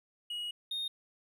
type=tone pair in turn; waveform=triangle; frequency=2900 / 3695 Hz; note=F#7 / A#7; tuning=-35 / -16 cents; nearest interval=major third; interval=419 cents; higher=second; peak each=-34 / -32 dBFS; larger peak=second; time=0.3-0.51 / 0.71-0.88 s; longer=first; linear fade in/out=5 ms; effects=none